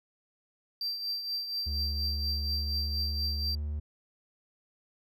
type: tone with tremolo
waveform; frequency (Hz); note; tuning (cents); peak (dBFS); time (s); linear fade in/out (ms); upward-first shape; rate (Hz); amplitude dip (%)
triangle; 4699; D8; 0; -28; 0.81-3.55; 2; triangle; 4.2; 60
type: tone with pitch glide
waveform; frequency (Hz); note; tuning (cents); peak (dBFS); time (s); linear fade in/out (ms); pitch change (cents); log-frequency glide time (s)
triangle; 73.42 to 74.83; D2 to D2; 0 to +33; -29; 1.66-3.8; 10; +33; 1.97-3.6
effects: none